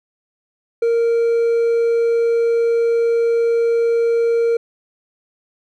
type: tone with hard clipping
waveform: triangle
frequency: 464.4 Hz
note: A#4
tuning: 7 cents flat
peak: -14 dBFS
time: 0.82-4.57 s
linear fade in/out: 5 ms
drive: 5 dB
effects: none